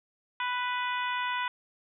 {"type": "harmonic tone", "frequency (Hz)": 494.8, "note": "B4", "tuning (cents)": 3, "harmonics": [2, 3, 4, 5, 6, 7], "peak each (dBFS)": [-31, -35, -37, -39, -41, -42], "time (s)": [0.4, 1.48], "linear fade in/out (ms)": 2, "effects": []}